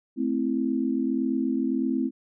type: chord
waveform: sine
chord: A minor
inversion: none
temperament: equal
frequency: 220 / 261.6 / 329.6 Hz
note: A3 / C4 / E4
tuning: 0 / 0 / 0 cents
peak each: -29 / -25 / -29 dBFS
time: 0.16-2.11 s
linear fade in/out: 50 ms
effects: none